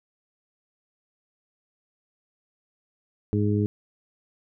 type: harmonic tone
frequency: 103.83 Hz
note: G#2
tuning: in tune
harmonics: 1 / 2 / 3 / 4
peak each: -23 / -26 / -28 / -29 dBFS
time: 3.33-3.66 s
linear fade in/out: 0 ms
effects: none